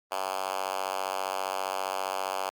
5% pulse tone with high-pass filter, 95 Hz, F#2, 46 cents sharp, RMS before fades -32 dBFS, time 0.11-2.5 s, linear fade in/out 10 ms, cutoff 720 Hz, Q 1.6, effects Opus 24 kbps

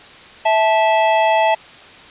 square tone pair together, 654.7 / 873 Hz, E5 / A5, -12 / -14 cents, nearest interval perfect fourth, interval 498 cents, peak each -16 / -15 dBFS, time 0.45-1.55 s, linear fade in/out 10 ms, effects white hiss -40 dBFS RMS until 2.1 s + resampled to 8000 Hz

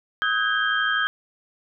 sine tone cluster, 1272 / 1520 / 1632 / 3171 Hz, D#6 / F#6 / G#6 / G7, +38 / +46 / -31 / +19 cents, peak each -26 / -26 / -23 / -29 dBFS, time 0.22-1.07 s, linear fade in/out 0 ms, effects none

